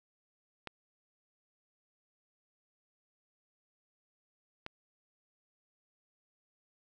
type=clicks; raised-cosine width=0.3 ms; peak=-24 dBFS; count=2; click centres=0.673 / 4.664 s; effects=none